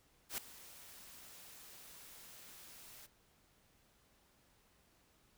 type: noise with ADSR envelope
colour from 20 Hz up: white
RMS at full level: -39 dBFS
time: 0.29-3.07 s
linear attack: 89 ms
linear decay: 4 ms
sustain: -17 dB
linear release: 19 ms
effects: pink hiss -71 dBFS RMS until 5.37 s